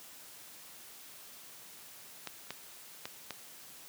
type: clicks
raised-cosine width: 0.2 ms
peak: -21 dBFS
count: 4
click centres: 2.273 / 2.506 / 3.055 / 3.307 s
effects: white hiss -52 dBFS RMS until 3.88 s + high-pass 100 Hz 12 dB/octave